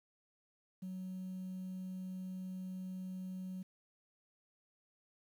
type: tone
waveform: sine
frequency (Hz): 185.7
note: F#3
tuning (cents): +7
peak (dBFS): -39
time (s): 0.82-3.63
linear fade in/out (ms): 10
effects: tanh soft clip ceiling -39 dBFS + 11-bit